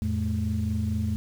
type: tone cluster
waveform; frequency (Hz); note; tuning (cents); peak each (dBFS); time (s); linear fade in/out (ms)
sine; 84.7 / 109.1 / 215.1; E2 / A2 / A3; +48 / -14 / -39; -27 / -29 / -28; 0.02-1.16; 0
effects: tanh soft clip ceiling -17 dBFS + 8-bit